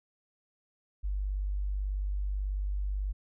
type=tone; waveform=sine; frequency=49.14 Hz; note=G1; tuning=5 cents sharp; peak=-29 dBFS; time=1.03-3.13 s; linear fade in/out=20 ms; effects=none